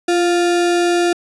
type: tone with sample-and-hold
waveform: sine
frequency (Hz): 346.5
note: F4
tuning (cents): -14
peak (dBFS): -12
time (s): 0.08-1.13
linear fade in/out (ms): 5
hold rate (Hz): 1050
effects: resampled to 22050 Hz